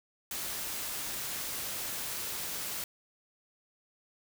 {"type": "noise", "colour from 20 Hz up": "white", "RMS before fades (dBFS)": -37, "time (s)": [0.31, 2.84], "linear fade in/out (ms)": 2, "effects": []}